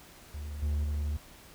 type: tone with level steps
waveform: triangle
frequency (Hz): 74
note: D2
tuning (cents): +14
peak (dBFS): -34 / -25 / -27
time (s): 0.34-1.17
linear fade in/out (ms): 5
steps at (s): 0.62 / 0.84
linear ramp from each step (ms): 10
effects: pink hiss -53 dBFS RMS until 1.54 s